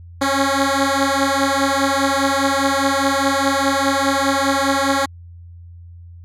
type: beating tone pair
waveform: 10% pulse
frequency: 272 / 276.9 Hz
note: C#4 / C#4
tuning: -33 / -2 cents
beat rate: 4.9 Hz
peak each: -10 dBFS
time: 0.21-5.06 s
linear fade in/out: 10 ms
effects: added 86 Hz sine -36 dBFS peak until 6.24 s + low-pass 10000 Hz 12 dB/octave